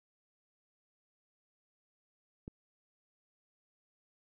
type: click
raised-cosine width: 3 ms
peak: -30 dBFS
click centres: 2.479 s
effects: none